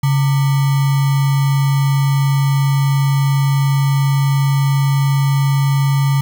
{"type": "tone with sample-and-hold", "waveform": "sine", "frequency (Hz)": 138.59, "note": "C#3", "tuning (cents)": 0, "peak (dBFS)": -11, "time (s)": [0.03, 6.21], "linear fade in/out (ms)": 5, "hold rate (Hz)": 1050, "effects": []}